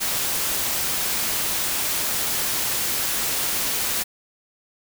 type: noise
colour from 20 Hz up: white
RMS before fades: -24 dBFS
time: 0-4.04 s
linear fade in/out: 20 ms
effects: none